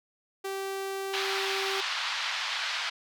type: tone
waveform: sawtooth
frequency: 388.8 Hz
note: G4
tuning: 14 cents flat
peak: -28 dBFS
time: 0.44-1.81 s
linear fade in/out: 10 ms
type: band-pass noise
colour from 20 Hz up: white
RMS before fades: -32 dBFS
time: 1.13-2.9 s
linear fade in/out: 10 ms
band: 870 to 4300 Hz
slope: 24 dB/octave
effects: none